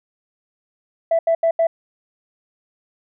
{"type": "tone bursts", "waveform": "sine", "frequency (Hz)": 662, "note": "E5", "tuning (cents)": 7, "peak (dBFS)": -12, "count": 4, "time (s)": [1.11, 1.67], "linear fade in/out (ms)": 5, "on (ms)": 80, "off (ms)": 80, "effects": ["tanh soft clip ceiling -10 dBFS"]}